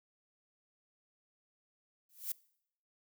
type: noise with exponential growth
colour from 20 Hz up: violet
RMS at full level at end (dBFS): -33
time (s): 2.09-2.32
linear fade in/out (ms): 5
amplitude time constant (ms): 50
effects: noise-tail reverb RT60 0.7 s tail -23 dB re dry